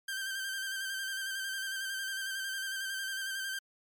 sawtooth tone with vibrato, 1568 Hz, G6, in tune, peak -31 dBFS, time 0.08-3.59 s, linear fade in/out 5 ms, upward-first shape square, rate 11 Hz, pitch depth 28 cents each way, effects MP3 96 kbps

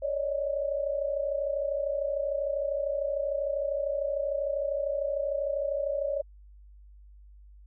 sine tone cluster, 557 / 590 / 617 Hz, C#5 / D5 / D#5, +8 / +8 / -15 cents, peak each -29 / -34 / -34 dBFS, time 0.02-6.22 s, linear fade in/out 10 ms, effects added 50 Hz sine -49 dBFS peak until 7.66 s

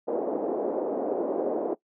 pink band-pass noise, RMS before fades -28 dBFS, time 0.07-1.75 s, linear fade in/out 20 ms, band 310 to 620 Hz, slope 24 dB/octave, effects noise-tail reverb RT60 0.1 s tail -20 dB re dry + high-pass 200 Hz 12 dB/octave

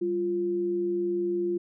sine tone pair together, 196 / 349.2 Hz, G3 / F4, 0 / 0 cents, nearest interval minor seventh, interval 1000 cents, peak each -36 / -25 dBFS, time 0.01-1.58 s, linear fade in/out 10 ms, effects none

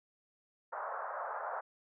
pink band-pass noise, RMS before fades -40 dBFS, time 0.72-1.61 s, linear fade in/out 10 ms, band 550 to 1500 Hz, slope 48 dB/octave, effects none

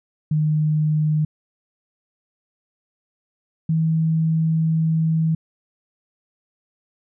sine tone pair in turn, 153.4 / 160.7 Hz, D#3 / E3, -24 / -44 cents, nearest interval minor second, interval 80 cents, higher second, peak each -16 dBFS, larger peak neither, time 0.31-1.25 / 3.69-5.35 s, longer second, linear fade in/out 5 ms, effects none

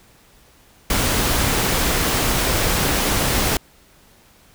pink noise, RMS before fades -19 dBFS, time 0.9-3.57 s, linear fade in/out 2 ms, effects pink hiss -52 dBFS RMS until 4.54 s

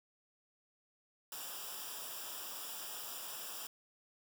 white noise with comb filter, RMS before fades -45 dBFS, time 1.32-3.67 s, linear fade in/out 2 ms, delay 0.47 ms, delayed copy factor -0.8, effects none

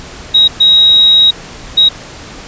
sine tone bursts at uneven times, 3806 Hz, A#7, 35 cents sharp, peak -3 dBFS, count 3, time 0.34-0.48 / 0.6-1.31 / 1.77-1.89 s, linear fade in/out 10 ms, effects pink hiss -30 dBFS RMS until 2.47 s + resampled to 16000 Hz

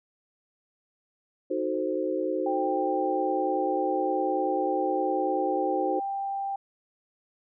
sine chord, D# diminished seventh, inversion none, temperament equal, 311.1 / 370 / 440 / 523.3 Hz, D#4 / F#4 / A4 / C5, 0 / 0 / 0 / 0 cents, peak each -31 / -30 / -35 / -30 dBFS, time 1.5-6 s, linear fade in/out 10 ms
sine tone, 789 Hz, G5, 11 cents sharp, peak -28 dBFS, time 2.46-6.56 s, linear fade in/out 5 ms
effects none

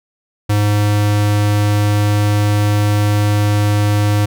square tone, 103.83 Hz, G#2, in tune, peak -12 dBFS, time 0.49-4.26 s, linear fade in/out 10 ms, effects none

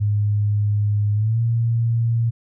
sine tone with pitch glide, 103.83 to 115.87 Hz, G#2 to A#2, 0 to -10 cents, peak -16 dBFS, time 0-2.31 s, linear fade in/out 20 ms, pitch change +190 cents, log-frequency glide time 1.14-1.4 s, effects none

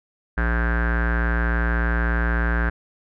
square tone with low-pass filter, 58.27 Hz, A#1, in tune, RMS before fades -21 dBFS, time 0.37-2.7 s, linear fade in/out 10 ms, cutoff 1600 Hz, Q 9.7, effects none

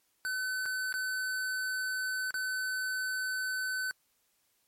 square tone with dropouts, 1516 Hz, F#6, 42 cents sharp, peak -32 dBFS, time 0.25-3.91 s, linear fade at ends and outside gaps 0 ms, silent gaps 0.656-0.66 / 0.925-0.94 / 2.307-2.342 s, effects white hiss -73 dBFS RMS until 4.67 s + MP3 64 kbps

